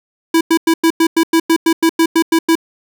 square tone bursts, 328.2 Hz, E4, 8 cents flat, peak -9 dBFS, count 14, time 0.34-2.554 s, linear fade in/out 5 ms, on 69 ms, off 96 ms, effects none

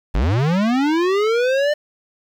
square linear sweep, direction up, 38.89 to 603 Hz, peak -16 dBFS, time 0.14-1.74 s, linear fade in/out 10 ms, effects low-pass 4000 Hz 12 dB/octave + 7-bit

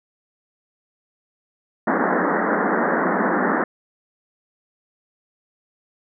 pink band-pass noise, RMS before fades -20 dBFS, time 1.87-3.64 s, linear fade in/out 5 ms, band 180 to 1900 Hz, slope 96 dB/octave, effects none

